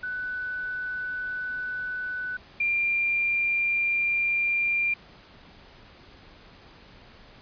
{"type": "tone pair in turn", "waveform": "sine", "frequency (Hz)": [1494, 2385], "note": ["F#6", "D7"], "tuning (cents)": [16, 26], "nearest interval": "minor sixth", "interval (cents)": 810, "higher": "second", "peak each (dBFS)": [-29, -22], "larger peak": "second", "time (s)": [[0.03, 2.37], [2.6, 4.94]], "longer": "neither", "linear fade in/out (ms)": 5, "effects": ["pink hiss -51 dBFS RMS until 7.41 s", "resampled to 11025 Hz"]}